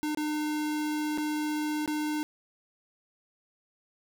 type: tone with dropouts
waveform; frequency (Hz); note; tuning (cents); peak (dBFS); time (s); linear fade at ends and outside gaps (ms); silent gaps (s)
square; 302.6; D#4; -48; -29; 0.03-2.23; 0; 0.148-0.173 / 1.176-1.182 / 1.86-1.877
effects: none